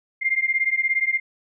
sine beating tone pair, 2100 / 2117 Hz, C7 / C7, +6 / +20 cents, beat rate 17 Hz, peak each -22 dBFS, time 0.21-1.2 s, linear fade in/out 20 ms, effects none

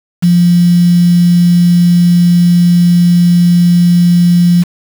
sine tone with quantisation, 174.61 Hz, F3, in tune, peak -4 dBFS, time 0.22-4.64 s, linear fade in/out 20 ms, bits 4, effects none

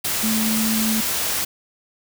sine tone in noise, 220 Hz, A3, in tune, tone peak -20 dBFS, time 0.23-1.01 s, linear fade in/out 10 ms, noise white, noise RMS -23 dBFS, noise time 0.04-1.45 s, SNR 0 dB, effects none

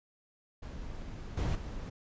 brown noise with level steps, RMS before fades -42 / -31 / -40 dBFS, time 0.62-1.9 s, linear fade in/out 10 ms, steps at 1.37 / 1.55 s, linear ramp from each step 5 ms, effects resampled to 16000 Hz

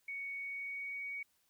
sine tone with pitch glide, 2229 to 2246 Hz, C#7 to C#7, +9 to +22 cents, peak -39 dBFS, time 0.08-1.23 s, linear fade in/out 5 ms, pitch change +13 cents, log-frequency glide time 0.35-1.04 s, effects white hiss -75 dBFS RMS until 1.49 s

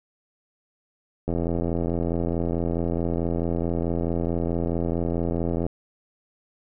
click train, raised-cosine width 2 ms, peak -13 dBFS, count 372, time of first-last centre 1.28-5.665 s, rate 84.6 Hz, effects none

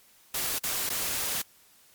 white noise with dropouts, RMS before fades -30 dBFS, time 0.34-1.42 s, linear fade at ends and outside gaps 5 ms, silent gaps 0.587-0.635 / 0.893-0.9 s, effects white hiss -59 dBFS RMS until 1.94 s + MP3 96 kbps

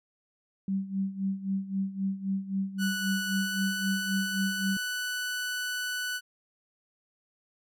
sine tone with tremolo, 193.8 Hz, G3, 20 cents flat, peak -25 dBFS, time 0.68-4.77 s, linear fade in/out 2 ms, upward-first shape sine, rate 3.8 Hz, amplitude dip 80%
sawtooth tone with pitch glide, 1480 to 1488.6 Hz, F#6 to F#6, 0 to +10 cents, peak -27 dBFS, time 2.78-6.21 s, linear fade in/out 50 ms, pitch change +10 cents, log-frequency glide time 3.32-3.62 s
effects none

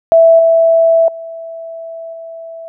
sine tone with level steps, 659.3 Hz, E5, in tune, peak -3 / -6 / -24 / -26 dBFS, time 0.12-2.68 s, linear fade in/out 0 ms, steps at 0.39 / 1.08 / 2.13 s, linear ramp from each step 2 ms, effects none

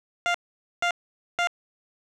15% pulse tone bursts, 698.5 Hz, F5, in tune, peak -15 dBFS, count 3, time 0.26-1.472 s, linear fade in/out 0 ms, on 84 ms, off 480 ms, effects low-pass 5000 Hz 12 dB/octave

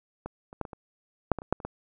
clicks, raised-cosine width 1 ms, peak -21 / -30 / -16 / -25 / -26 / -6 / -19 / -28 / -9 / -30 / -19 dBFS, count 11, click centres 0.26 / 0.529 / 0.613 / 0.652 / 0.732 / 1.317 / 1.387 / 1.419 / 1.526 / 1.602 / 1.65 s, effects none

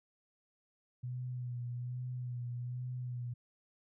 sine tone with vibrato, 123.47 Hz, B2, in tune, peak -37 dBFS, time 1.03-3.34 s, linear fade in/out 10 ms, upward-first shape sine, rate 1.2 Hz, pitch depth 32 cents each way, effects none

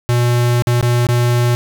square tone with dropouts, 120.9 Hz, B2, 36 cents flat, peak -12 dBFS, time 0.09-1.55 s, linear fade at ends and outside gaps 0 ms, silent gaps 0.622-0.671 / 0.81-0.827 / 1.068-1.088 s, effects none

